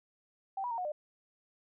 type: tone with pitch steps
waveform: sine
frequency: 777 / 974 / 922 / 727 / 600 Hz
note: G5 / B5 / A#5 / F#5 / D5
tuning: -16 / -24 / -19 / -31 / +37 cents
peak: -33 dBFS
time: 0.57-0.92 s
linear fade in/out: 5 ms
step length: 70 ms
effects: none